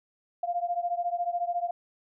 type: beating tone pair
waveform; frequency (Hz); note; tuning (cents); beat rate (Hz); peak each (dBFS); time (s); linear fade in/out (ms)
sine; 694 / 708; F5 / F5; -11 / +23; 14; -29 / -31; 0.43-1.71; 5
effects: none